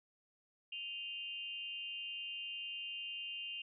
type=tone with amplitude modulation; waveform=sine; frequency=2800 Hz; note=F7; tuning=4 cents sharp; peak=-37 dBFS; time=0.72-3.62 s; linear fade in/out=5 ms; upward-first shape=sine; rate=291 Hz; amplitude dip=90%; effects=none